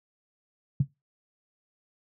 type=tone with exponential decay; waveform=sine; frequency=138.59 Hz; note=C#3; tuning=in tune; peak=-15 dBFS; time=0.8-0.88 s; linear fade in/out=5 ms; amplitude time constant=17 ms; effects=noise-tail reverb RT60 0.2 s tail -20 dB re dry + high-pass 80 Hz 12 dB/octave